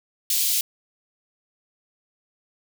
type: high-pass noise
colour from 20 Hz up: white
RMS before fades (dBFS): -22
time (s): 0.3-0.61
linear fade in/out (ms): 2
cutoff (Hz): 2900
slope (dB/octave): 24
effects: none